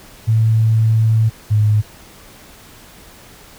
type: tone pair in turn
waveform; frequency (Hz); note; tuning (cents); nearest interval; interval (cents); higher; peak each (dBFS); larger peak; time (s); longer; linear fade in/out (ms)
sine; 111.3 / 106.07; A2 / G#2; +20 / +37; minor second; 83; first; -10; neither; 0.27-1.3 / 1.5-1.82; first; 20
effects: pink hiss -42 dBFS RMS until 3.58 s